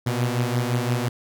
sawtooth beating tone pair, 120 / 125.8 Hz, B2 / B2, -49 / +32 cents, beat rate 5.8 Hz, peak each -19 / -22 dBFS, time 0.06-1.09 s, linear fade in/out 10 ms, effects none

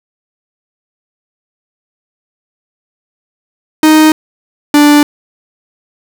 45% pulse tone pair in turn, 311.1 / 293.6 Hz, D#4 / D4, 0 / 0 cents, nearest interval minor second, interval 100 cents, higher first, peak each -3 dBFS, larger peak neither, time 3.83-4.12 / 4.74-5.03 s, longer neither, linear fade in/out 2 ms, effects none

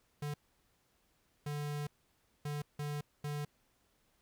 square tone bursts at uneven times, 146.83 Hz, D3, in tune, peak -37 dBFS, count 5, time 0.22-0.34 / 1.46-1.87 / 2.45-2.62 / 2.79-3.01 / 3.24-3.45 s, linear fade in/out 5 ms, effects pink hiss -74 dBFS RMS until 4.21 s

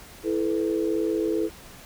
sine chord, E suspended fourth, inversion none, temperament equal with one note detuned, 329.6 / 431.7 / 493.9 Hz, E4 / A4 / B4, 0 / -33 / 0 cents, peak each -25 / -26 / -31 dBFS, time 0.23-1.5 s, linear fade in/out 50 ms, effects pink hiss -46 dBFS RMS until 1.85 s

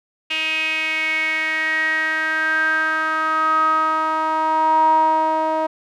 sawtooth tone with band-pass filter sweep, 315.8 Hz, D#4, 26 cents sharp, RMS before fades -19 dBFS, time 0.3-5.67 s, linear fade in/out 10 ms, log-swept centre 2700 to 790 Hz, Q 8.5, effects none

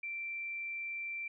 sine tone, 2349 Hz, D7, in tune, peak -37 dBFS, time 0.03-1.28 s, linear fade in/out 5 ms, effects none

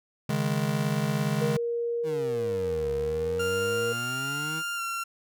square chord, C# suspended second, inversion none, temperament just, 138.59 / 155.92 / 207.9 Hz, C#3 / D#3 / G#3, 0 / +4 / +2 cents, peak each -30 dBFS, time 0.29-1.57 s, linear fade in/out 5 ms
sine tone, 470.6 Hz, A#4, 16 cents sharp, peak -26 dBFS, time 1.41-3.93 s, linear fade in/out 10 ms
25% pulse exponential two-way sweep, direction down then up, 164.81 to 69.3 to 164.81 Hz, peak -31 dBFS, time 2.03-4.63 s, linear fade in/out 50 ms, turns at 2.91 s
30% pulse tone with pitch glide, 1396.9 to 1366.6 Hz, F6 to F6, 0 to -38 cents, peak -27 dBFS, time 3.39-5.04 s, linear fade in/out 10 ms, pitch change -38 cents, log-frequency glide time 4.76-4.81 s
effects none

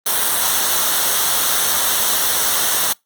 white noise with comb filter, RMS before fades -17 dBFS, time 0.06-2.93 s, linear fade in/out 5 ms, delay 0.41 ms, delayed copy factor -0.6, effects noise-tail reverb RT60 0.2 s tail -26 dB re dry + Opus 32 kbps

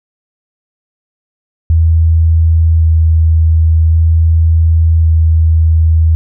sine tone with vibrato, 81 Hz, E2, 30 cents flat, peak -5 dBFS, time 1.7-6.15 s, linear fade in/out 0 ms, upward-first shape square, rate 0.45 Hz, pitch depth 9 cents each way, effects none

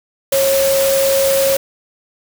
sine tone in noise, 545 Hz, C#5, 29 cents flat, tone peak -12 dBFS, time 0.32-1.57 s, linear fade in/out 5 ms, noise white, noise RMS -20 dBFS, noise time 0.32-1.57 s, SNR +5 dB, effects none

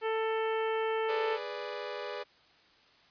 harmonic tone, 443.3 Hz, A4, 13 cents sharp, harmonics 1 / 2 / 3 / 4 / 5 / 6 / 7, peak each -30 / -36 / -40 / -42 / -44 / -46 / -47 dBFS, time 0.01-1.39 s, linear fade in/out 50 ms
sawtooth chord, G# diminished, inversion none, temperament equal, 415.3 / 493.9 / 587.3 Hz, G#4 / B4 / D5, 0 / 0 / 0 cents, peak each -37 dBFS, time 1.08-2.24 s, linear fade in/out 20 ms
effects white hiss -62 dBFS RMS until 3.1 s + resampled to 11025 Hz

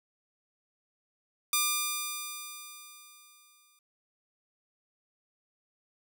5% pulse tone with exponential decay, 1200 Hz, D6, 37 cents sharp, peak -12 dBFS, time 1.53-3.79 s, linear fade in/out 2 ms, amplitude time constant 490 ms, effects none

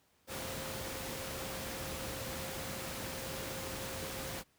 sine tone in noise, 530 Hz, C5, 22 cents sharp, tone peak -47 dBFS, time 0.27-4.44 s, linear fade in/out 50 ms, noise pink, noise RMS -41 dBFS, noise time 0.27-4.44 s, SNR -9 dB, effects pink hiss -71 dBFS RMS until 4.58 s + high-pass 60 Hz 12 dB/octave

